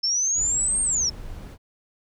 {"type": "linear two-way sweep", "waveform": "sine", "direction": "up then down", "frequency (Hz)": [5274, 8700, 5274], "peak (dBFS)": -20, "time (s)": [0.03, 1.1], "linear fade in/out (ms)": 10, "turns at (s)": 0.82}
{"type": "noise", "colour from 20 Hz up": "brown", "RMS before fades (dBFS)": -37, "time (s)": [0.34, 1.58], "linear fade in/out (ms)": 50}
{"effects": []}